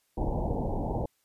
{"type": "low-pass noise", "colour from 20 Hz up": "pink", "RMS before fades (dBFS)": -30, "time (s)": [0.17, 1.06], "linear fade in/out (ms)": 5, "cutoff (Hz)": 920, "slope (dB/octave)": 96, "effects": ["white hiss -72 dBFS RMS until 1.24 s", "resampled to 32000 Hz"]}